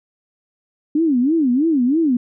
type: tone with vibrato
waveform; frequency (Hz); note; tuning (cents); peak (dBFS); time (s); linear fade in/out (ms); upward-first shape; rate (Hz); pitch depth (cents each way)
sine; 283.6; C#4; +40; -13; 0.95-2.17; 5; sine; 3.1; 280
effects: none